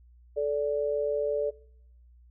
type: tone pair together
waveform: sine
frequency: 436 / 582 Hz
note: A4 / D5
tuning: -16 / -16 cents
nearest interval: perfect fourth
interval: 500 cents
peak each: -28 dBFS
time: 0.36-1.51 s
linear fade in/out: 20 ms
effects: noise-tail reverb RT60 0.7 s tail -22 dB re dry + added 60 Hz sine -53 dBFS peak until 2.3 s